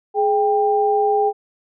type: tone pair together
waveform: sine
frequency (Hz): 419.9 / 792.7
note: G#4 / G5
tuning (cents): +19 / +19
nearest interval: major seventh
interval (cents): 1100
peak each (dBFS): -17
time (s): 0.14-1.33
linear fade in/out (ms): 50
effects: none